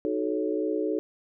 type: chord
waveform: sine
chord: D# half-diminished seventh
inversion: none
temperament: equal with one note detuned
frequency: 311.1 / 370 / 433.2 / 554.4 Hz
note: D#4 / F#4 / A4 / C#5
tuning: 0 / 0 / -27 / 0 cents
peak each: -29 / -32 / -29 / -34 dBFS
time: 0.05-0.99 s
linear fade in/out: 0 ms
effects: none